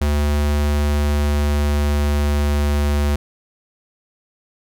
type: tone with pitch glide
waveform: square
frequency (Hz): 73.42 to 72.74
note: D2 to D2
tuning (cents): 0 to -16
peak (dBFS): -16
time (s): 0.01-3.16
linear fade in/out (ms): 5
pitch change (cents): -16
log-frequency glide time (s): 0.5-3
effects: none